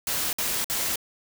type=noise bursts; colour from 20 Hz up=white; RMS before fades=-27 dBFS; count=3; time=0.07-0.958 s; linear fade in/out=2 ms; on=260 ms; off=54 ms; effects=none

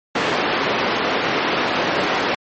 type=band-pass noise; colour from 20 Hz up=pink; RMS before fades=-20 dBFS; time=0.15-2.35 s; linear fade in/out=5 ms; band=290 to 3100 Hz; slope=12 dB/octave; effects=low-pass 7000 Hz 12 dB/octave + MP3 32 kbps

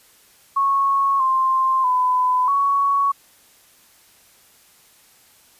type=tone with pitch steps; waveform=sine; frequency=1101 / 1051 / 1005 / 1117 Hz; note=C#6 / C6 / B5 / C#6; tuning=-12 / +7 / +30 / +13 cents; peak=-15 dBFS; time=0.56-3.12 s; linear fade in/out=10 ms; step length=640 ms; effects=white hiss -53 dBFS RMS until 5.59 s + resampled to 32000 Hz

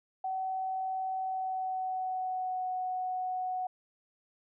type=tone with pitch glide; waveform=sine; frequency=757 to 739.3 Hz; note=F#5 to F#5; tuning=+39 to -2 cents; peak=-31 dBFS; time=0.24-3.67 s; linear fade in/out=5 ms; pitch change=-41 cents; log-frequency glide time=1.22-2.68 s; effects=none

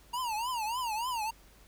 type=tone with vibrato; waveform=square; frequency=932.3 Hz; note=A#5; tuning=in tune; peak=-32 dBFS; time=0.13-1.31 s; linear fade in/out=10 ms; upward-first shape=triangle; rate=3.4 Hz; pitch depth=200 cents each way; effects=added 50 Hz sine -58 dBFS peak until 1.67 s + pink hiss -60 dBFS RMS until 1.67 s

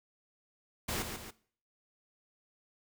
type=noise with echo; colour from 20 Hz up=pink; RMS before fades=-35 dBFS; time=0.88-1.03 s; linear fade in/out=10 ms; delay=140 ms; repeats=2; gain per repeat=-6 dB; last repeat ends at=1.31 s; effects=noise-tail reverb RT60 0.5 s tail -19 dB re dry

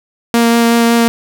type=tone with vibrato; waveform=sawtooth; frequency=233.1 Hz; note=A#3; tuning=in tune; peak=-4 dBFS; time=0.34-1.08 s; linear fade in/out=0 ms; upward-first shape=sine; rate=5.4 Hz; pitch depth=9 cents each way; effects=none

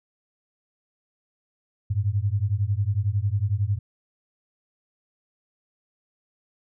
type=beating tone pair; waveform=sine; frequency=96.3 / 107.3 Hz; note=G2 / A2; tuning=-30 / -43 cents; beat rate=11 Hz; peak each=-24 dBFS; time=1.9-3.79 s; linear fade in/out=10 ms; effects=none

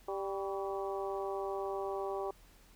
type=harmonic tone with a mistuned harmonic; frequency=196 Hz; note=G3; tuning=in tune; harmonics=2 / 3 / 4 / 5 / 6; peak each=-37 / -42 / -41 / -46 / -46 dBFS; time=0.08-2.31 s; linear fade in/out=5 ms; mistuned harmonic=6; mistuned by=-59 cents; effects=added 41 Hz sine -61 dBFS peak until 2.75 s + pink hiss -63 dBFS RMS until 2.75 s

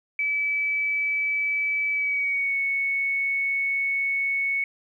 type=tone with pitch glide; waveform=sine; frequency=2299 to 2214 Hz; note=D7 to C#7; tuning=-37 to -3 cents; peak=-22 dBFS; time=0.19-4.64 s; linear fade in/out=2 ms; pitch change=-66 cents; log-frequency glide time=1.92-2.57 s; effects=10-bit

